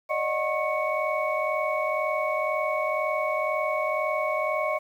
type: tone cluster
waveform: sine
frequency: 579 / 621 / 731 / 1089 / 2230 Hz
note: D5 / D#5 / F#5 / C#6 / C#7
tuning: -25 / -3 / -21 / -31 / +10 cents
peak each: -32 / -27 / -35 / -29 / -31 dBFS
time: 0.09-4.79 s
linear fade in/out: 20 ms
effects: tanh soft clip ceiling -13 dBFS + 9-bit